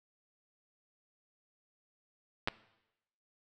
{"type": "clicks", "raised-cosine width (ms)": 0.3, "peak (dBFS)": [-15, -15], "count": 2, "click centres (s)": [2.475, 2.484], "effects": ["noise-tail reverb RT60 0.9 s tail -19 dB re dry"]}